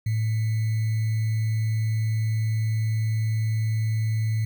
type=tone with sample-and-hold; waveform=sine; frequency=110 Hz; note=A2; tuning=in tune; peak=-21 dBFS; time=0.06-4.45 s; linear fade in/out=5 ms; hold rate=2100 Hz; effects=none